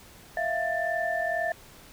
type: tone cluster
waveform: sine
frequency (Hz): 653 / 695 / 1773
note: E5 / F5 / A6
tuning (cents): -17 / -9 / +13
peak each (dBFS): -30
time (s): 0.37-1.52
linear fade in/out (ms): 2
effects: pink hiss -51 dBFS RMS until 1.92 s